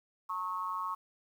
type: tone with amplitude modulation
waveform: sine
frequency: 1096 Hz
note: C#6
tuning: 20 cents flat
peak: -29 dBFS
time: 0.29-0.95 s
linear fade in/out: 10 ms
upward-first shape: sine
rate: 187 Hz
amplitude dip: 90%
effects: 10-bit